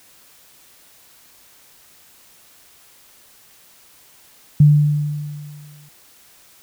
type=tone with exponential decay; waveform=sine; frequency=148 Hz; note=D3; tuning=14 cents sharp; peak=-5 dBFS; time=4.6-5.89 s; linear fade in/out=5 ms; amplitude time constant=280 ms; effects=white hiss -50 dBFS RMS until 6.62 s